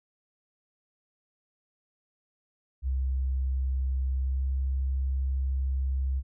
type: tone with pitch glide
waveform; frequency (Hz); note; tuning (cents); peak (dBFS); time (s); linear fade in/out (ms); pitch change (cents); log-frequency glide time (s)
sine; 65.6 to 66.44; C2 to C2; +5 to +27; -25; 2.82-6.23; 50; +22; 4.22-4.43
effects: none